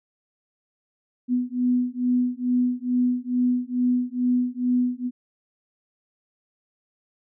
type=beating tone pair; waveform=sine; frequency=246.9 / 249.2 Hz; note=B3 / B3; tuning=0 / +16 cents; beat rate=2.3 Hz; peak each=-23 dBFS; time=1.28-5.11 s; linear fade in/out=50 ms; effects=none